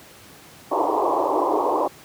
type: band-pass noise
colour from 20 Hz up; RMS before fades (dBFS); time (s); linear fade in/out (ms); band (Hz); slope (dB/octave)
white; -21; 0.71-1.88; 10; 290 to 1100; 96
effects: pink hiss -46 dBFS RMS until 2.04 s + high-pass 100 Hz 12 dB/octave